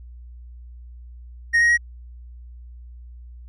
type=tone with pitch steps; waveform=triangle; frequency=1864.7 / 1882 / 1899.5 Hz; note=A#6 / A#6 / A#6; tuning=0 / +16 / +32 cents; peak=-12 dBFS; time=1.53-1.776 s; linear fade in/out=20 ms; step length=82 ms; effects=added 60 Hz sine -38 dBFS peak until 3.48 s + resampled to 22050 Hz